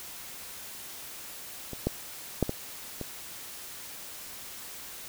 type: clicks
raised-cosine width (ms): 2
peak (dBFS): -24 / -12 / -10 / -16 / -21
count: 5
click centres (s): 1.733 / 1.87 / 2.427 / 2.494 / 3.013
effects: white hiss -43 dBFS RMS until 5.08 s